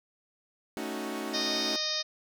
sawtooth chord, D# half-diminished seventh, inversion second, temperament equal, 220 / 277.2 / 311.1 / 370 Hz, A3 / C#4 / D#4 / F#4, 0 / 0 / 0 / 0 cents, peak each -35 dBFS, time 0.77-1.76 s, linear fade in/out 0 ms
harmonic tone, 617 Hz, D#5, 15 cents flat, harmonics 1 / 2 / 3 / 4 / 5 / 6 / 7 / 8 / 9 / 10, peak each -40 / -44 / -41 / -43 / -43 / -34 / -39 / -34 / -36 / -43 dBFS, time 1.33-2.03 s, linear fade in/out 20 ms
effects none

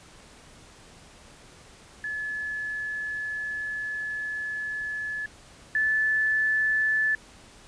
sine tone pair in turn, 1717 / 1742 Hz, A6 / A6, -43 / -18 cents, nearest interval unison, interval 25 cents, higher second, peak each -29 / -21 dBFS, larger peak second, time 2.04-5.26 / 5.75-7.15 s, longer first, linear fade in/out 2 ms, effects pink hiss -51 dBFS RMS until 7.67 s + resampled to 22050 Hz

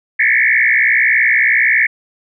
sine tone with frequency modulation, 1992 Hz, B6, 14 cents sharp, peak -9 dBFS, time 0.19-1.87 s, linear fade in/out 10 ms, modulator 61.6 Hz, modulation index 4.5, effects none

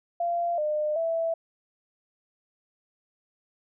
sine tone with pitch steps, 689 / 605 / 660 Hz, F5 / D#5 / E5, -24 / -49 / +2 cents, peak -24 dBFS, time 0.2-1.34 s, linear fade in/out 5 ms, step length 380 ms, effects none

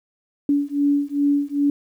sine beating tone pair, 284.7 / 287.2 Hz, C#4 / D4, +46 / -39 cents, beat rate 2.5 Hz, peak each -20 dBFS, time 0.49-1.7 s, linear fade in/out 2 ms, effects 9-bit

